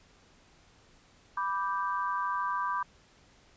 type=chord; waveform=sine; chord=G major; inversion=first; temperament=equal; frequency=987.8 / 1174.7 / 1568 Hz; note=B5 / D6 / G6; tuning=0 / 0 / 0 cents; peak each=-32 / -32 / -37 dBFS; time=1.37-2.83 s; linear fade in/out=5 ms; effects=pink hiss -61 dBFS RMS until 3.56 s + resampled to 16000 Hz